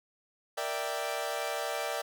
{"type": "chord", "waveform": "sawtooth", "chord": "E half-diminished seventh", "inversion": "second", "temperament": "equal", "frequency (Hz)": [466.2, 587.3, 659.3, 784], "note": ["Bb4", "D5", "E5", "G5"], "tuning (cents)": [0, 0, 0, 0], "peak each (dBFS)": [-36, -32, -34, -34], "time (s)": [0.57, 2.02], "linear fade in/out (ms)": 10, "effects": []}